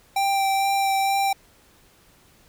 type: tone with vibrato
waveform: square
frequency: 784 Hz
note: G5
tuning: in tune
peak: -20 dBFS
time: 0.16-1.33 s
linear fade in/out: 5 ms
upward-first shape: sine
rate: 2.2 Hz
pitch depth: 12 cents each way
effects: pink hiss -56 dBFS RMS until 2.48 s